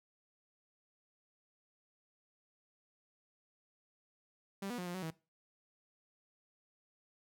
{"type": "tone with pitch steps", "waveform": "sawtooth", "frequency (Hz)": [196.6, 243.6, 179.3, 176, 186.7, 161.1], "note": ["G3", "B3", "F3", "F3", "F#3", "E3"], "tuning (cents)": [5, -24, 46, 14, 16, -39], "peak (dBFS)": -35, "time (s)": [4.62, 5.106], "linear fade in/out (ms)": 5, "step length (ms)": 81, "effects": ["noise-tail reverb RT60 0.3 s tail -20 dB re dry"]}